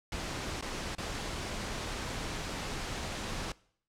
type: noise with dropouts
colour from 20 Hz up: pink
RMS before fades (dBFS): -37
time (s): 0.12-3.52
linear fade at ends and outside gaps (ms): 2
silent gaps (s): 0.611-0.624 / 0.951-0.982
effects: noise-tail reverb RT60 0.6 s tail -22 dB re dry + low-pass 7000 Hz 12 dB/octave